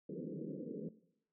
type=band-pass noise; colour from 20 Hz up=pink; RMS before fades=-44 dBFS; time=0.09-0.89 s; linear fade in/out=5 ms; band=150 to 520 Hz; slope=96 dB/octave; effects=noise-tail reverb RT60 0.7 s tail -17 dB re dry